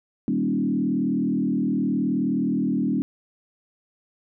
sine tone with frequency modulation, 242.9 Hz, B3, 29 cents flat, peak -20 dBFS, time 0.28-3.02 s, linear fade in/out 0 ms, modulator 39.2 Hz, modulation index 1.6, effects none

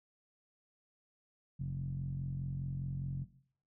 10% pulse tone with low-pass filter, 44.89 Hz, F1, 48 cents sharp, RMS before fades -38 dBFS, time 1.59-3.25 s, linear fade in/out 20 ms, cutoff 150 Hz, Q 8.1, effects noise-tail reverb RT60 0.6 s tail -17 dB re dry

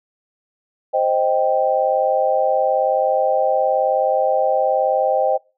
sine chord, C minor, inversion none, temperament equal, 523.3 / 622.3 / 784 Hz, C5 / Eb5 / G5, 0 / 0 / 0 cents, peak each -19 dBFS, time 0.93-5.38 s, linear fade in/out 20 ms, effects noise-tail reverb RT60 0.3 s tail -23 dB re dry

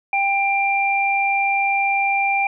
sine tone pair together, 792.2 / 2374 Hz, G5 / D7, +18 / +18 cents, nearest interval octave + perfect fifth, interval 1900 cents, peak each -19 dBFS, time 0.13-2.47 s, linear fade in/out 2 ms, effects none

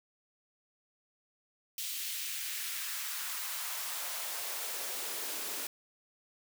white noise with high-pass filter sweep, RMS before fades -38 dBFS, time 1.78-5.67 s, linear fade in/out 2 ms, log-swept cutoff 3100 to 270 Hz, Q 1.3, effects none

